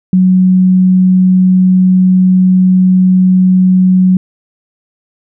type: tone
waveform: sine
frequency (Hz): 185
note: F#3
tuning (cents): 0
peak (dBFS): -4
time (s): 0.13-4.17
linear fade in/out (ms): 2
effects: none